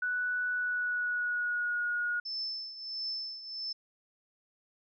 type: tone with pitch glide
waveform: sine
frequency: 1480 to 1443.7 Hz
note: F#6 to F#6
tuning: 0 to -43 cents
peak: -29 dBFS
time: 0.02-2.2 s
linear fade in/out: 5 ms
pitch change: -43 cents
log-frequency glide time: 0.5-1.84 s
type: tone with tremolo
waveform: sine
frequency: 5274 Hz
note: E8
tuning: in tune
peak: -32 dBFS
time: 2.25-3.73 s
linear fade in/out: 10 ms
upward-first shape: triangle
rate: 1.5 Hz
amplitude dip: 75%
effects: none